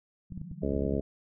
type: band-pass noise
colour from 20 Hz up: white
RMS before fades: -43 dBFS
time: 0.3-0.96 s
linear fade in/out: 5 ms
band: 150 to 190 Hz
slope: 96 dB/octave
type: clicks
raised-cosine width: 5 ms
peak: -28 dBFS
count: 11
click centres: 0.322 / 0.376 / 0.415 / 0.515 / 0.63 / 0.733 / 0.768 / 0.825 / 0.861 / 0.939 / 0.976 s
type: harmonic tone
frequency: 69.3 Hz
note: C#2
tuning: in tune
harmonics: 1 / 2 / 3 / 4 / 5 / 6 / 7 / 8 / 9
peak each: -34 / -38 / -34 / -34 / -39 / -34 / -38 / -39 / -39 dBFS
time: 0.62-1.01 s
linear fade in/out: 10 ms
effects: none